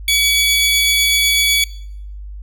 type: tone pair together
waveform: sawtooth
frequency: 2272 / 3404 Hz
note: C#7 / G#7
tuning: +42 / +42 cents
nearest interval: perfect fifth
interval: 700 cents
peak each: -12 dBFS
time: 0.08-1.64 s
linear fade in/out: 2 ms
effects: noise-tail reverb RT60 0.7 s tail -21 dB re dry + added 50 Hz sine -28 dBFS peak until 2.42 s